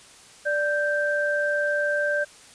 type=tone pair together; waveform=sine; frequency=587.3 / 1567.9 Hz; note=D5 / G6; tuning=0 / 0 cents; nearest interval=octave + perfect fourth; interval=1700 cents; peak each=-24 dBFS; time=0.45-2.25 s; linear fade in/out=20 ms; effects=white hiss -49 dBFS RMS until 2.54 s + resampled to 22050 Hz